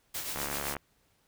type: noise with tremolo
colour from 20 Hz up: white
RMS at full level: -35 dBFS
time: 0.14-0.75 s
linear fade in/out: 10 ms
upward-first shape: sine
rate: 7.8 Hz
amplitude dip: 45%
type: click train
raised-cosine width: 0.5 ms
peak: -20 dBFS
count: 30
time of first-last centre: 0.36-0.767 s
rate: 71.3 Hz
effects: pink hiss -70 dBFS RMS until 1.27 s